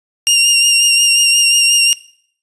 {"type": "tone with vibrato", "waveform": "20% pulse", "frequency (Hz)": 2794, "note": "F7", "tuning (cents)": 0, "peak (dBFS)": -3, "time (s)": [0.27, 1.93], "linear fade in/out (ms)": 0, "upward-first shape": "sine", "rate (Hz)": 5.6, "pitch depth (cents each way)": 26, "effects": ["noise-tail reverb RT60 0.6 s tail -21 dB re dry", "resampled to 24000 Hz"]}